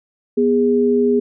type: tone pair together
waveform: sine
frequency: 244.5 / 411.2 Hz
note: B3 / G#4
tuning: -17 / -17 cents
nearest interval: major sixth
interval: 900 cents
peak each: -16 / -14 dBFS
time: 0.37-1.2 s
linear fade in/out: 10 ms
effects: none